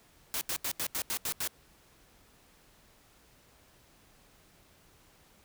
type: noise bursts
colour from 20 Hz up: white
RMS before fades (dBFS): -33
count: 8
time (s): 0.34-1.475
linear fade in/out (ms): 0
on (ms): 71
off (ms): 81
effects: pink hiss -62 dBFS RMS until 5.44 s